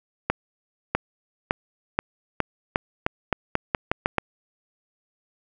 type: accelerating click train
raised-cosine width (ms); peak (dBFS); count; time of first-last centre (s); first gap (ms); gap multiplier
0.5; -5; 13; 0.3-4.183; 650; 0.86
effects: none